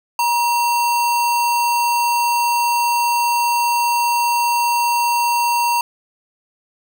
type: tone with sample-and-hold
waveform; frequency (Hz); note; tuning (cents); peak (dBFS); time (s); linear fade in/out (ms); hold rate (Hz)
sine; 950; A#5; +33; -14; 0.19-5.81; 2; 3675
effects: none